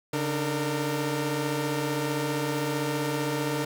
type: tone cluster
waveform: sawtooth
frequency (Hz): 142.2 / 299.8 / 460.4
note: C#3 / D4 / A#4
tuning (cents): +45 / +36 / -22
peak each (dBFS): -27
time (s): 0.13-3.65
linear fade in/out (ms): 5
effects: none